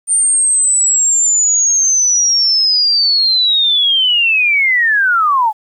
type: linear sweep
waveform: sine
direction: down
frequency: 8960 to 826 Hz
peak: -9 dBFS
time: 0.07-5.53 s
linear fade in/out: 50 ms
effects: 8-bit